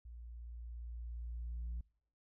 sine tone with level ramp, 58.6 Hz, A#1, 10 cents sharp, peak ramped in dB -48 to -36 dBFS, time 0.05-1.81 s, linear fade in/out 5 ms, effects noise-tail reverb RT60 0.6 s tail -26 dB re dry + tanh soft clip ceiling -37 dBFS

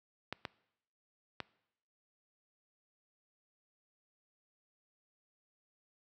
clicks, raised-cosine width 0.3 ms, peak -21 dBFS, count 3, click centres 0.326 / 0.452 / 1.403 s, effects noise-tail reverb RT60 0.8 s tail -22 dB re dry + high-pass 80 Hz 12 dB/octave

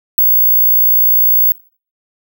sine tone, 15720 Hz, B9, 9 cents flat, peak -7 dBFS, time 0.18-1.52 s, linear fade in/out 2 ms, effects noise-tail reverb RT60 0.4 s tail -20 dB re dry

